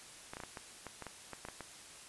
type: clicks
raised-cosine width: 0.5 ms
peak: -28 dBFS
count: 12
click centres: 0.335 / 0.369 / 0.402 / 0.436 / 0.572 / 0.867 / 1.023 / 1.067 / 1.333 / 1.451 / 1.486 / 1.607 s
effects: white hiss -53 dBFS RMS until 2.08 s + resampled to 24000 Hz